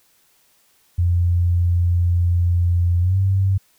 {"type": "tone with pitch glide", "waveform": "sine", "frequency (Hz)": [87.3, 96.31], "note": ["F2", "G2"], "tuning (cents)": [0, -30], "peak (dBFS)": -14, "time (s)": [0.98, 3.58], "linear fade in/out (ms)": 10, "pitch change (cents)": 170, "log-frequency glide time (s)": [3, 3.17], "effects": ["white hiss -59 dBFS RMS until 3.78 s"]}